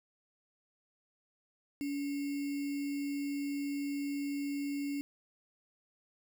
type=tone with sample-and-hold; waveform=sine; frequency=283.9 Hz; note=C#4; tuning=41 cents sharp; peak=-33 dBFS; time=1.81-5.01 s; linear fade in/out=0 ms; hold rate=2450 Hz; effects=none